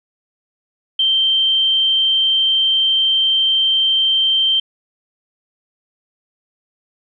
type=tone; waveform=sine; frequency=3134 Hz; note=G7; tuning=1 cent flat; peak=-12 dBFS; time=0.99-4.6 s; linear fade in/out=5 ms; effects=none